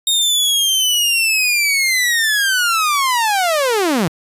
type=linear sweep; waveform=sawtooth; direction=down; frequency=3718 to 149.1 Hz; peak=-10 dBFS; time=0.07-4.08 s; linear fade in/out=2 ms; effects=resampled to 32000 Hz